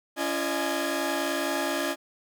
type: tone cluster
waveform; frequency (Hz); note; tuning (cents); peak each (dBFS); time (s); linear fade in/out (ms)
sawtooth; 280.7 / 340.2 / 612 / 840 / 1656; C#4 / F4 / D#5 / G#5 / G#6; +22 / -45 / -29 / +19 / -5; -28 / -28 / -27 / -33 / -32; 0.16-1.96; 50
effects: none